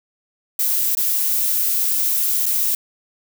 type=noise with dropouts; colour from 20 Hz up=violet; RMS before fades=-19 dBFS; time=0.59-2.75 s; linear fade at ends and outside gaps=2 ms; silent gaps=0.951-0.971 / 2.458-2.463 s; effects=none